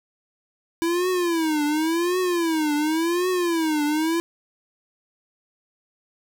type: tone with vibrato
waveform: square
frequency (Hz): 329.5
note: E4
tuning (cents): -1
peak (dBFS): -21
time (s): 0.82-4.2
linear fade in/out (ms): 0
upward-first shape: triangle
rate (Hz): 0.91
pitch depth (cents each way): 210
effects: 8-bit